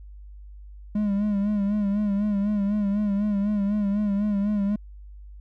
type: tone with vibrato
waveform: triangle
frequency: 204.5 Hz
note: G#3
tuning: 26 cents flat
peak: -19 dBFS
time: 0.95-4.76 s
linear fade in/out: 5 ms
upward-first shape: sine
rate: 4 Hz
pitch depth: 59 cents each way
effects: added 50 Hz sine -40 dBFS peak until 5.4 s